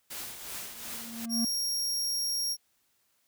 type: noise with tremolo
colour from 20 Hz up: white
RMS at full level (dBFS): -38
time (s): 0.1-1.26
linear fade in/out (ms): 10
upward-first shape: triangle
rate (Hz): 2.7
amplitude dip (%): 60
type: tone with exponential growth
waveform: triangle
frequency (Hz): 230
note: A#3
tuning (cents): -23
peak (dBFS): -24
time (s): 0.62-1.45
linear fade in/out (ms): 5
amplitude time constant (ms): 180
type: tone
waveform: sawtooth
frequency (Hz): 5588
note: F8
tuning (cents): 0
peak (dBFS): -26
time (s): 1.29-2.57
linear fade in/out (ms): 50
effects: white hiss -72 dBFS RMS until 3.27 s